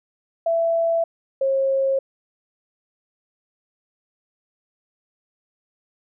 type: tone pair in turn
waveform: sine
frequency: 666 / 539.3 Hz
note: E5 / C#5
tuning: +18 / -48 cents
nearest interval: major third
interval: 366 cents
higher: first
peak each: -17 dBFS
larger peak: neither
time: 0.46-1.04 / 1.41-1.99 s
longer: neither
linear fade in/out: 5 ms
effects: none